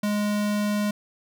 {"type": "tone", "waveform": "square", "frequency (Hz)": 207.7, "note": "G#3", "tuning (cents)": 0, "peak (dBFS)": -23, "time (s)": [0.03, 0.91], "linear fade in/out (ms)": 5, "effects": []}